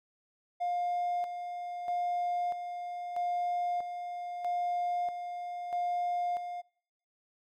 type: tone with tremolo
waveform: triangle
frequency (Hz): 707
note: F5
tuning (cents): +21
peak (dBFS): -26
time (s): 0.6-6.62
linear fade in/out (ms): 20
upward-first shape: square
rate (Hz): 0.78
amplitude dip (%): 60
effects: noise-tail reverb RT60 0.7 s tail -26 dB re dry + tanh soft clip ceiling -24 dBFS